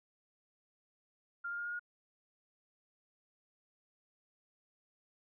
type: tone with pitch steps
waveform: sine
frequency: 1396.9 / 1406.6 / 1416.4 / 1426.3 / 1436.2 Hz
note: F6 / F6 / F6 / F6 / F6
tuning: 0 / +12 / +24 / +36 / +48 cents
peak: -37 dBFS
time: 1.44-1.795 s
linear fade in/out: 10 ms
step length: 71 ms
effects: none